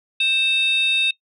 sine tone pair together, 2637 / 3697 Hz, E7 / A#7, 0 / -15 cents, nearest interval tritone, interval 585 cents, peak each -17 dBFS, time 0.2-1.11 s, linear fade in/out 5 ms, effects noise-tail reverb RT60 0.1 s tail -21 dB re dry + tanh soft clip ceiling -12 dBFS

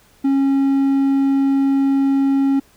triangle tone, 273.6 Hz, C#4, 23 cents flat, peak -11 dBFS, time 0.24-2.6 s, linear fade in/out 10 ms, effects pink hiss -53 dBFS RMS until 2.76 s

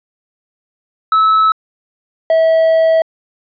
triangle tone pair in turn, 1301 / 648.4 Hz, E6 / E5, -23 / -29 cents, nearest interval octave, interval 1206 cents, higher first, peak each -6 dBFS, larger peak neither, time 1.12-1.52 / 2.3-3.02 s, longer second, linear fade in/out 2 ms, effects resampled to 11025 Hz

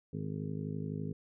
harmonic tone with a mistuned harmonic, 51.9 Hz, G#1, in tune, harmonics 2 / 3 / 4 / 5 / 6 / 7 / 8 / 9, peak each -43 / -38 / -43 / -43 / -55 / -54 / -46 / -53 dBFS, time 0.13-1.13 s, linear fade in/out 5 ms, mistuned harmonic 9, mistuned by -18 cents, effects none

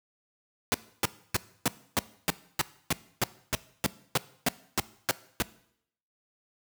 pink noise bursts, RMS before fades -24 dBFS, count 16, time 0.72-5.422 s, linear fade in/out 0 ms, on 22 ms, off 290 ms, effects noise-tail reverb RT60 0.7 s tail -19 dB re dry + high-pass 100 Hz 12 dB/octave

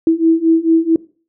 sine beating tone pair, 324.3 / 328.8 Hz, E4 / E4, -28 / -4 cents, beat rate 4.5 Hz, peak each -13 / -12 dBFS, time 0.07-0.96 s, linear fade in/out 2 ms, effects noise-tail reverb RT60 0.4 s tail -21 dB re dry

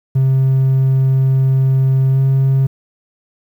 triangle tone with pitch glide, 132.9 to 134.37 Hz, C3 to C3, +27 to +46 cents, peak -7 dBFS, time 0.15-2.67 s, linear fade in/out 10 ms, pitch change +19 cents, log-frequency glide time 2.11-2.19 s, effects tanh soft clip ceiling -4 dBFS + 8-bit

